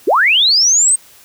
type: linear sweep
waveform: sine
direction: up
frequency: 277.2 to 8540 Hz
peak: -8 dBFS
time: 0.07-0.96 s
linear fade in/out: 10 ms
effects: white hiss -44 dBFS RMS until 1.24 s